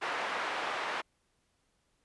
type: band-pass noise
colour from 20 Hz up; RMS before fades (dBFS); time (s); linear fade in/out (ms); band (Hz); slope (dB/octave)
pink; -35; 0.01-1.02; 20; 720 to 2200; 12
effects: pink hiss -75 dBFS RMS until 2.04 s + resampled to 24000 Hz